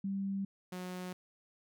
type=tone pair in turn; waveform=sine / sawtooth; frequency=196 / 181.99 Hz; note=G3 / F#3; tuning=0 / -28 cents; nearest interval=minor second; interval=128 cents; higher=first; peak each=-33 / -36 dBFS; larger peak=first; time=0.04-0.45 / 0.72-1.13 s; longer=neither; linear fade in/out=5 ms; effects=none